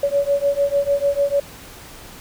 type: beating tone pair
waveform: sine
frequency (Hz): 562 / 568.7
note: C#5 / C#5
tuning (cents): +24 / +44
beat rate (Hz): 6.7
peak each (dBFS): -19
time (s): 0.03-1.4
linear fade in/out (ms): 5
effects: pink hiss -40 dBFS RMS until 2.2 s